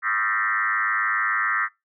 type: tone with frequency modulation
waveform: sine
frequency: 1568 Hz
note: G6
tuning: in tune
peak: -20 dBFS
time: 0.02-1.69 s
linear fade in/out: 50 ms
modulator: 107 Hz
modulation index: 3.7
effects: noise-tail reverb RT60 0.2 s tail -23 dB re dry